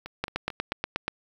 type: two click trains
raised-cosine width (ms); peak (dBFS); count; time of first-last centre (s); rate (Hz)
0.3; -11 / -22; 8 / 4; 0.24-1.08 / 0.06-0.724; 8.33 / 4.52
effects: 8-bit